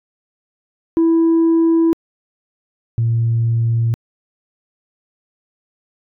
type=tone pair in turn; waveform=sine; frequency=329.6 / 115.43 Hz; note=E4 / A#2; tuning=0 / -17 cents; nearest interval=octave + tritone; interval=1817 cents; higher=first; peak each=-8 / -12 dBFS; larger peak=first; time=0.97-1.93 / 2.98-3.94 s; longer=neither; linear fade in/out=0 ms; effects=tanh soft clip ceiling -9 dBFS